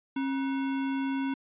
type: tone with sample-and-hold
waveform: sine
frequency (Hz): 270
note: C#4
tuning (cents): -45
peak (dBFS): -27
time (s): 0.16-1.34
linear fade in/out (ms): 5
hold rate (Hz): 1225
effects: resampled to 8000 Hz